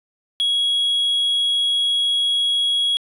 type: tone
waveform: sine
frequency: 3322 Hz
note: G#7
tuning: in tune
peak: -14 dBFS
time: 0.4-2.97 s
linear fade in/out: 0 ms
effects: tanh soft clip ceiling -15 dBFS